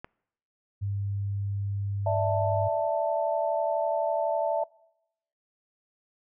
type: click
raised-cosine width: 0.5 ms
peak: -24 dBFS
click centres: 0.045 s
type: tone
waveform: sine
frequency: 100 Hz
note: G2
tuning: 35 cents sharp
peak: -27 dBFS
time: 0.81-2.69 s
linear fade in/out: 20 ms
type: chord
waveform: sine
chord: D suspended second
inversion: none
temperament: equal with one note detuned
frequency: 587.3 / 659.3 / 884.6 Hz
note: D5 / E5 / A5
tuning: 0 / 0 / +9 cents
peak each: -29 / -26 / -31 dBFS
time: 2.06-4.64 s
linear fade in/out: 5 ms
effects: noise-tail reverb RT60 0.8 s tail -24 dB re dry